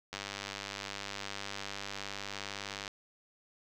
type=click train; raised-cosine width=0.2 ms; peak=-21 dBFS; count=275; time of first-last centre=0.13-2.878 s; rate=99.7 Hz; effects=none